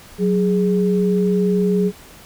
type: tone pair together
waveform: sine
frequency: 185.12 / 415.3 Hz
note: F#3 / G#4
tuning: +1 / 0 cents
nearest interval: octave + major second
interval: 1399 cents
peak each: -16 / -18 dBFS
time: 0.18-1.92 s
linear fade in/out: 50 ms
effects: pink hiss -43 dBFS RMS until 2.25 s